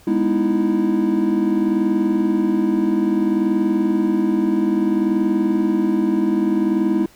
triangle chord, E major seventh, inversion first, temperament just, 206 / 247.2 / 309 / 329.6 Hz, G#3 / B3 / D#4 / E4, -14 / +2 / -12 / 0 cents, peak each -19 / -22 / -20 / -17 dBFS, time 0.07-7.06 s, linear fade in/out 5 ms, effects pink hiss -50 dBFS RMS until 7.15 s

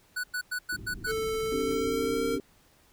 square tone bursts, 1480 Hz, F#6, in tune, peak -30 dBFS, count 6, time 0.16-1.118 s, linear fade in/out 10 ms, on 78 ms, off 98 ms
pink low-pass noise, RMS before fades -43 dBFS, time 0.72-2.37 s, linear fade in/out 5 ms, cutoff 390 Hz, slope 96 dB/octave
square tone with pitch glide, 441.3 to 457.9 Hz, A4 to A#4, +5 to -31 cents, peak -29 dBFS, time 1.06-2.39 s, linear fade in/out 50 ms, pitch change +64 cents, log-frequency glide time 1.45-2.26 s
sine chord, C suspended second, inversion none, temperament just, 261.6 / 294.3 / 392.4 Hz, C4 / D4 / G4, 0 / +4 / +2 cents, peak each -34 dBFS, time 1.52-2.4 s, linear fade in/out 2 ms
effects pink hiss -62 dBFS RMS until 2.92 s

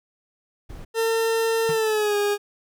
brown noise, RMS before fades -37 dBFS, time 0.69-0.85 s, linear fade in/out 10 ms
40% pulse tone with pitch glide, 452.7 to 410.4 Hz, A4 to G#4, +49 to -21 cents, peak -19 dBFS, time 0.94-2.38 s, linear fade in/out 50 ms, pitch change -170 cents, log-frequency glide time 1.69-2.16 s
square tone with exponential decay, 156.9 Hz, D#3, 15 cents sharp, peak -26 dBFS, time 1.69-1.8 s, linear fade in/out 2 ms, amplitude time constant 23 ms
effects none

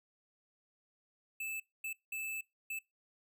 square tone bursts at uneven times, 2627 Hz, E7, 7 cents flat, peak -38 dBFS, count 4, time 1.4-1.6 / 1.84-1.93 / 2.12-2.41 / 2.7-2.79 s, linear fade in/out 5 ms, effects noise-tail reverb RT60 0.2 s tail -21 dB re dry

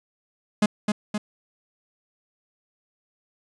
45% pulse tone with echo, 210 Hz, G#3, 19 cents sharp, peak -16 dBFS, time 0.62-0.66 s, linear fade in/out 5 ms, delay 260 ms, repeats 2, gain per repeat -4 dB, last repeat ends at 1.18 s, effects resampled to 22050 Hz

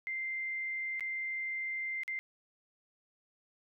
sine tone with dropouts, 2089 Hz, C7, 3 cents flat, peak -34 dBFS, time 0.07-2.19 s, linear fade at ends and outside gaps 0 ms, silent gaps 0.996-1.007 / 2.034-2.079 s, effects none

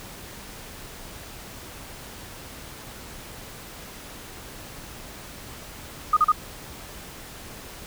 sine tone bursts, 1235 Hz, D#6, 13 cents flat, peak -14 dBFS, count 3, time 6.13-6.32 s, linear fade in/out 5 ms, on 38 ms, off 38 ms, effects pink hiss -41 dBFS RMS until 7.86 s

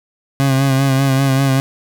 30% pulse tone with vibrato, 135.3 Hz, C#3, 42 cents flat, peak -9 dBFS, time 0.4-1.6 s, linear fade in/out 0 ms, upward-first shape sine, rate 5.1 Hz, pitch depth 39 cents each way, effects none

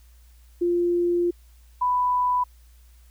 sine tone pair in turn, 348.5 / 992.6 Hz, F4 / B5, -4 / +8 cents, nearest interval octave + tritone, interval 1812 cents, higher second, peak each -19 dBFS, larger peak neither, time 0.61-1.31 / 1.81-2.44 s, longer first, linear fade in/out 10 ms, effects added 59 Hz sine -49 dBFS peak until 3.1 s + white hiss -62 dBFS RMS until 3.1 s

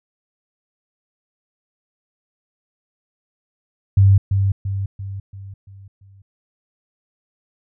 sine tone with echo, 98 Hz, G2, in tune, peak -8 dBFS, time 3.97-4.18 s, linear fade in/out 5 ms, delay 340 ms, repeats 6, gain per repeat -6 dB, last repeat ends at 6.22 s, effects none

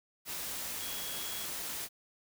sine tone in noise, 3322 Hz, G#7, in tune, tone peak -45 dBFS, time 0.78-1.48 s, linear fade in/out 50 ms, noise white, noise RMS -39 dBFS, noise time 0.25-1.89 s, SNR -9 dB, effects none

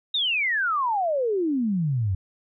sine exponential sweep, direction down, 3809 to 89.4 Hz, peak -21 dBFS, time 0.14-2.15 s, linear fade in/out 5 ms, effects none

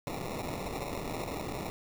violet noise with sample-and-hold, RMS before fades -37 dBFS, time 0.07-1.7 s, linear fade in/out 0 ms, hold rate 1575 Hz, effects none

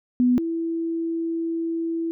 sine tone pair in turn, 247.8 / 330.8 Hz, B3 / E4, +6 / +6 cents, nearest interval perfect fourth, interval 500 cents, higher second, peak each -15 / -23 dBFS, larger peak first, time 0.2-0.38 / 0.38-2.11 s, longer second, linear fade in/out 0 ms, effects none

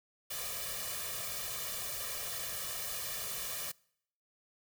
white noise with comb filter, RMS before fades -39 dBFS, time 0.3-3.72 s, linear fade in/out 10 ms, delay 1.7 ms, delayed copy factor +0.85, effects noise-tail reverb RT60 0.7 s tail -25 dB re dry

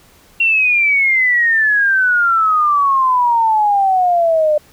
sine exponential sweep, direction down, 2748 to 595 Hz, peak -10 dBFS, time 0.4-4.58 s, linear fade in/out 5 ms, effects pink hiss -48 dBFS RMS until 4.72 s

